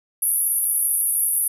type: band-pass noise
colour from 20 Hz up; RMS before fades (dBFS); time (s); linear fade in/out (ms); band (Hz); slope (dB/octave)
pink; -21; 0.22-1.48; 5; 10000 to 12000; 96
effects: none